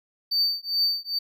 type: tone with tremolo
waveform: triangle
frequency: 4589 Hz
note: D8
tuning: 41 cents flat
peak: -17 dBFS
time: 0.31-1.19 s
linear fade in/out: 10 ms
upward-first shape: triangle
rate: 2.4 Hz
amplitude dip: 100%
effects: none